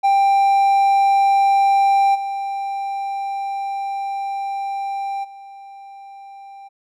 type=tone with level steps; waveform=triangle; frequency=790 Hz; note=G5; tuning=13 cents sharp; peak=-10 / -20 / -34 dBFS; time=0.03-6.69 s; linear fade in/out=20 ms; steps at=2.14 / 5.23 s; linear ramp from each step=20 ms; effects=none